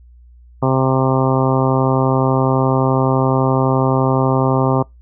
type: harmonic tone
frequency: 131.8 Hz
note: C3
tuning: 13 cents sharp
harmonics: 1 / 2 / 3 / 4 / 5 / 6 / 7 / 8 / 9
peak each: -16 / -19 / -21 / -22 / -23 / -24 / -24 / -25 / -26 dBFS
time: 0.62-4.83 s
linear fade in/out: 10 ms
effects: noise-tail reverb RT60 0.2 s tail -26 dB re dry + added 60 Hz sine -41 dBFS peak until 5.01 s